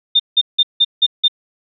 sine tone bursts, 3622 Hz, A7, 49 cents sharp, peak -8 dBFS, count 6, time 0.15-1.282 s, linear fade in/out 10 ms, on 47 ms, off 170 ms, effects none

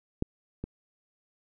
clicks, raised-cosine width 3 ms, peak -14 / -21 dBFS, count 2, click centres 0.224 / 0.64 s, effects none

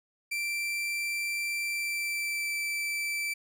40% pulse tone with pitch glide, 2349 to 2329 Hz, D7 to D7, 0 to -15 cents, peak -29 dBFS, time 0.31-3.34 s, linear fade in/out 10 ms, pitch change -15 cents, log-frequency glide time 1.64-2.55 s, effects none

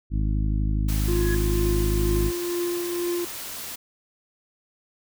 harmonic tone, 52.2 Hz, G#1, 10 cents sharp, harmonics 1 / 2 / 3 / 4 / 5 / 6, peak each -22 / -28 / -32 / -34 / -36 / -38 dBFS, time 0.1-2.32 s, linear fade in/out 50 ms
white noise, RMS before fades -35 dBFS, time 0.88-3.76 s, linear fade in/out 10 ms
sine tone with exponential growth, 1675 Hz, G#6, 14 cents sharp, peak -27 dBFS, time 1.02-1.35 s, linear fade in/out 5 ms, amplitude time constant 71 ms
triangle tone with tremolo, 348.8 Hz, F4, 2 cents flat, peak -21 dBFS, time 1.08-3.25 s, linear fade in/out 5 ms, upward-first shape triangle, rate 2.1 Hz, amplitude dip 40%
effects none

